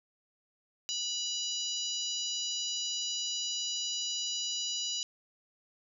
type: harmonic tone with a mistuned harmonic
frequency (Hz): 976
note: B5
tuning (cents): -21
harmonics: 3 / 4 / 5 / 6 / 7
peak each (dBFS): -37 / -38 / -39 / -40 / -40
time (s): 0.89-5.03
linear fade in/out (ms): 0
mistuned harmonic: 4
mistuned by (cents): +18
effects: none